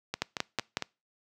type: two click trains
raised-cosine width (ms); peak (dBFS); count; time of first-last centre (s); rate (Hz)
0.2; -10 / -14; 4 / 4; 0.22-0.77 / 0.14-0.823; 5.45 / 4.39
effects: noise-tail reverb RT60 0.3 s tail -25 dB re dry + high-pass 100 Hz 12 dB/octave